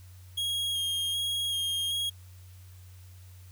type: tone with vibrato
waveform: 45% pulse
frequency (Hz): 3264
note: G#7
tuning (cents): -31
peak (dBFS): -28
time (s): 0.37-2.1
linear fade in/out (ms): 10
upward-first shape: square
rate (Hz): 1.3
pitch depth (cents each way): 15
effects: added 91 Hz sine -47 dBFS peak until 3.51 s + white hiss -60 dBFS RMS until 3.51 s